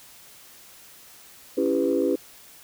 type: chord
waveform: sine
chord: C# half-diminished seventh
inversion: none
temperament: just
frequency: 277.2 / 332.6 / 399.1 / 498.9 Hz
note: C#4 / E4 / G4 / B4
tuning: 0 / +16 / +31 / +17 cents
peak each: -25 dBFS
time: 1.57-2.16 s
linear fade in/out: 10 ms
effects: tanh soft clip ceiling -11 dBFS + white hiss -49 dBFS RMS until 2.63 s